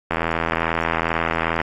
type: click train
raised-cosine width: 0.5 ms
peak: -5 dBFS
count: 125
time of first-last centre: 0.11-1.615 s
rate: 82.4 Hz
effects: AAC 48 kbps